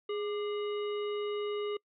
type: harmonic tone with a mistuned harmonic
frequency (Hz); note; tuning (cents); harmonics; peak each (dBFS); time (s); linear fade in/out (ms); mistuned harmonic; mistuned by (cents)
415.3; G#4; 0; 1 / 3 / 5 / 7 / 9; -32 / -43 / -49 / -47 / -54; 0.09-1.77; 5; 3; -76
effects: noise-tail reverb RT60 0.1 s tail -26 dB re dry